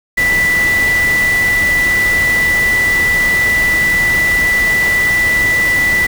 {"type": "tone in noise", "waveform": "sine", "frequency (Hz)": 1975.5, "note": "B6", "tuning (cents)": 0, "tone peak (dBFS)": -10, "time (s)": [0.17, 6.07], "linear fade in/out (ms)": 10, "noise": "pink", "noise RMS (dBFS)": -22, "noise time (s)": [0.17, 6.07], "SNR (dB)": 9, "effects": []}